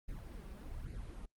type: noise with flanger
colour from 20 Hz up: brown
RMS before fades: -45 dBFS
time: 0.08-1.26 s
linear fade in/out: 10 ms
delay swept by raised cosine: 0.43 to 5.33 ms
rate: 1.2 Hz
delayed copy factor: +0.8
effects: noise-tail reverb RT60 0.1 s tail -26 dB re dry + Opus 32 kbps